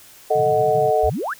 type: chord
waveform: sine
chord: D# diminished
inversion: second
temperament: equal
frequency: 440 / 622.3 / 740 Hz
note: A4 / D#5 / F#5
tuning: 0 / 0 / 0 cents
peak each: -19 dBFS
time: 0.3-1.1 s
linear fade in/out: 10 ms
type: band-pass noise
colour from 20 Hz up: pink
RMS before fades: -31 dBFS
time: 0.35-0.91 s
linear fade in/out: 10 ms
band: 120 to 160 Hz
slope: 48 dB/octave
type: exponential sweep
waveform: sine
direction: up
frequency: 48.55 to 1855 Hz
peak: -22 dBFS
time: 1.03-1.34 s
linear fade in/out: 10 ms
effects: white hiss -46 dBFS RMS until 1.39 s